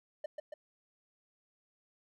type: tone with echo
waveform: triangle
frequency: 604 Hz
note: D5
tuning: 48 cents sharp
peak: -33 dBFS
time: 0.24-0.26 s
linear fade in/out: 5 ms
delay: 140 ms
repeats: 2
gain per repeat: -3 dB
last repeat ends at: 0.54 s
effects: none